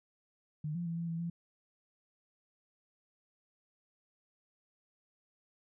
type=tone with pitch steps; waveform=sine; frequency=152 / 173 / 167 / 168.7 / 165.6 / 170 Hz; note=D#3 / F3 / E3 / E3 / E3 / F3; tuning=-40 / -16 / +23 / +40 / +8 / -46 cents; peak=-34 dBFS; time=0.64-1.3 s; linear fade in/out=5 ms; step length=110 ms; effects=none